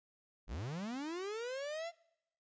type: linear sweep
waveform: 45% pulse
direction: up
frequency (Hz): 38.33 to 696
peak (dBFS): -39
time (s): 0.47-1.92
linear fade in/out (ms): 50
effects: noise-tail reverb RT60 0.8 s tail -23 dB re dry + resampled to 16000 Hz